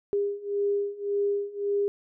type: beating tone pair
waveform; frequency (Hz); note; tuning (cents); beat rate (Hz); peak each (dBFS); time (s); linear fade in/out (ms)
sine; 403.7 / 405.5; G#4 / G#4; -49 / -41; 1.8; -29 / -27; 0.13-1.88; 0
effects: none